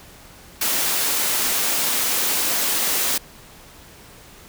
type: high-pass noise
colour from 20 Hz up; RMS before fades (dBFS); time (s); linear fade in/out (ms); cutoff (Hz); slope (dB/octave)
white; -21; 0.61-3.18; 5; 190; 24
effects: pink hiss -45 dBFS RMS until 4.48 s